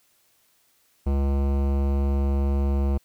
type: tone with hard clipping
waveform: sine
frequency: 69.3 Hz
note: C#2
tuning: in tune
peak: -22 dBFS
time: 1.06-2.98 s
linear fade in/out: 10 ms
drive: 18 dB
effects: white hiss -64 dBFS RMS until 3.04 s